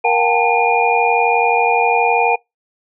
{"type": "tone cluster", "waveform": "sine", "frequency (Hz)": [471.2, 721, 800, 892, 2426], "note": ["A#4", "F#5", "G5", "A5", "D#7"], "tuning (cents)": [19, -45, 35, 23, -44], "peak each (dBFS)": -18, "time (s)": [0.04, 2.36], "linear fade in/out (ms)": 10, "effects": ["noise-tail reverb RT60 0.2 s tail -26 dB re dry"]}